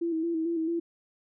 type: tone with vibrato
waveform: sine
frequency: 329.6 Hz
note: E4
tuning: in tune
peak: -26 dBFS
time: 0.01-0.8 s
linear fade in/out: 10 ms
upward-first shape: square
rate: 4.5 Hz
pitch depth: 43 cents each way
effects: none